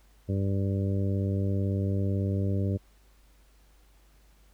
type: harmonic tone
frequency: 98 Hz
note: G2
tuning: in tune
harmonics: 1 / 2 / 3 / 4 / 5 / 6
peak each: -26 / -32 / -36 / -38 / -40 / -42 dBFS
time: 0.28-2.78 s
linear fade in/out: 20 ms
effects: added 50 Hz sine -57 dBFS peak until 4.53 s + pink hiss -65 dBFS RMS until 4.53 s